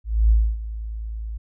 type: tone with ADSR envelope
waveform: sine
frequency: 54.7 Hz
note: A1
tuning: 9 cents flat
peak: -11 dBFS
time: 0.04-1.38 s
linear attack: 260 ms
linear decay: 270 ms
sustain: -16 dB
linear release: 12 ms
effects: none

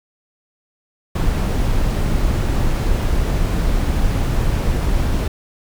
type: noise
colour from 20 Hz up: brown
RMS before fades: -17 dBFS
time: 1.15-5.28 s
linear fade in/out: 5 ms
effects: none

